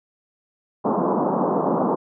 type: band-pass noise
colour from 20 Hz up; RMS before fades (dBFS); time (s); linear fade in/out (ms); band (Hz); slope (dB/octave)
pink; -21; 0.84-1.96; 20; 170 to 1100; 48
effects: none